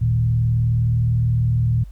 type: tone with frequency modulation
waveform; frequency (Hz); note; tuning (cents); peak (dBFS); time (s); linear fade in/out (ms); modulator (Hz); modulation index
sine; 116.54; A#2; 0; -15; 0.01-1.84; 10; 39.5; 0.62
effects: added 50 Hz sine -34 dBFS peak until 1.91 s + pink hiss -60 dBFS RMS until 1.91 s